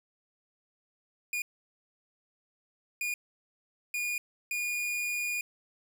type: tone bursts at uneven times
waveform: 45% pulse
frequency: 2439 Hz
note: D#7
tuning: 35 cents flat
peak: -30 dBFS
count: 4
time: 1.33-1.42 / 3.01-3.14 / 3.94-4.18 / 4.51-5.41 s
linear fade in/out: 2 ms
effects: 12-bit